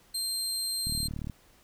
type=tone; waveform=25% pulse; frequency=4171 Hz; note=C8; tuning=6 cents flat; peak=-25 dBFS; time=0.14-1.08 s; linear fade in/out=10 ms
type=click train; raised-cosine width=5 ms; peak=-24 dBFS; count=17; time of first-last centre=0.87-1.298 s; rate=37.4 Hz
effects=pink hiss -61 dBFS RMS until 1.63 s